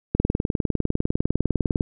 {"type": "click train", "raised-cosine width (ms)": 3, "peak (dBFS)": -7, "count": 34, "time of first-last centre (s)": [0.15, 1.808], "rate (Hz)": 19.9, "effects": []}